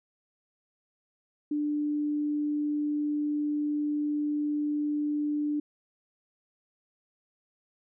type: tone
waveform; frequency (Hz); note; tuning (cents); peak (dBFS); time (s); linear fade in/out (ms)
sine; 296.2; D4; +15; -26; 1.51-5.6; 5
effects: none